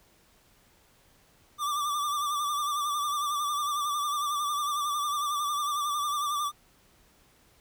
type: tone with vibrato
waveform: square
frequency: 1174.7 Hz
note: D6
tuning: in tune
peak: -28 dBFS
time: 1.58-6.52 s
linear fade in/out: 50 ms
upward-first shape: sine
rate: 11 Hz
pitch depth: 53 cents each way
effects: pink hiss -62 dBFS RMS until 7.6 s